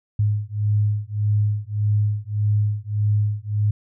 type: beating tone pair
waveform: sine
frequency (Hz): 103.83 / 105.53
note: G#2 / G#2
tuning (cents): 0 / +28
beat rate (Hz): 1.7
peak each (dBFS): -21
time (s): 0.19-3.71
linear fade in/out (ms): 5
effects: none